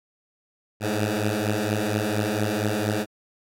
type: beating tone pair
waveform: 10% pulse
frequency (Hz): 103.4 / 107.7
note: G#2 / A2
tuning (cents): -7 / -37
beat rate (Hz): 4.3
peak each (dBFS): -18 / -17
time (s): 0.8-3.06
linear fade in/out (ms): 50
effects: AAC 64 kbps